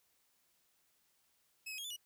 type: tone with pitch steps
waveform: sawtooth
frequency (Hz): 2577 / 2532 / 3268 / 3489 / 2911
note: E7 / D#7 / G#7 / A7 / F#7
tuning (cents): -40 / +30 / -29 / -15 / -29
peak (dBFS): -39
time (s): 1.66-1.965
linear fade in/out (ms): 10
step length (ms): 61
effects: white hiss -75 dBFS RMS until 2.05 s